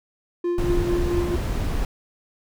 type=tone with tremolo; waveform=triangle; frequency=349.2 Hz; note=F4; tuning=in tune; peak=-18 dBFS; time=0.44-1.36 s; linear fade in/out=5 ms; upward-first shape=sine; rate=4.5 Hz; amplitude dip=50%
type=noise; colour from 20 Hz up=brown; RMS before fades=-24 dBFS; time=0.58-1.85 s; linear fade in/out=2 ms
effects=none